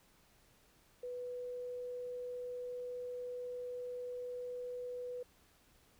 sine tone, 493.9 Hz, B4, in tune, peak -40 dBFS, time 1.03-5.23 s, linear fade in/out 5 ms, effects pink hiss -68 dBFS RMS until 5.99 s

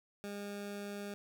20% pulse tone, 203.1 Hz, G#3, 38 cents flat, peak -36 dBFS, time 0.24-1.14 s, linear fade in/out 0 ms, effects none

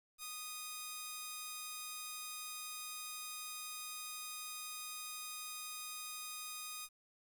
5% pulse tone, 1239 Hz, D#6, 8 cents flat, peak -32 dBFS, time 0.18-6.89 s, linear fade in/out 50 ms, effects 10-bit

